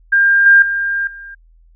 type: tone with level steps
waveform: sine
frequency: 1601 Hz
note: G6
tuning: 36 cents sharp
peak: -8 / -4 / -15 / -30 dBFS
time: 0.12-1.35 s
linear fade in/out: 10 ms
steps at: 0.46 / 0.62 / 1.07 s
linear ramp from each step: 2 ms
effects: added 41 Hz sine -45 dBFS peak until 1.75 s